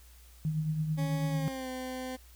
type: tone with tremolo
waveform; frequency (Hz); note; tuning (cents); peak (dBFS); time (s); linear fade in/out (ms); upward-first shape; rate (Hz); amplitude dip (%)
sine; 155.56; D#3; 0; -26; 0.45-1.48; 0; triangle; 9.1; 55
type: tone with pitch glide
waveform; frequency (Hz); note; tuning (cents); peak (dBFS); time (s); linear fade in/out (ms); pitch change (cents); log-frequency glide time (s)
20% pulse; 277.2 to 257.1; C#4 to C4; 0 to -30; -31; 0.97-2.17; 20; -130; 1.29-1.69
effects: added 60 Hz sine -53 dBFS peak until 2.35 s + white hiss -60 dBFS RMS until 2.35 s